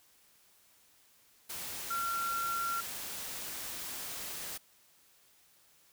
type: tone in noise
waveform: sine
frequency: 1371 Hz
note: F6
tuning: 32 cents flat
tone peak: -32 dBFS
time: 1.9-2.81 s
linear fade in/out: 10 ms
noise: white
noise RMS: -41 dBFS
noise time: 1.49-4.58 s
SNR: +6 dB
effects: white hiss -65 dBFS RMS until 5.92 s